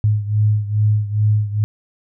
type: beating tone pair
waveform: sine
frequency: 105.2 / 107.6 Hz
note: G#2 / A2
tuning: +23 / -38 cents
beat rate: 2.4 Hz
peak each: -15 / -19 dBFS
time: 0.04-1.64 s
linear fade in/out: 0 ms
effects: none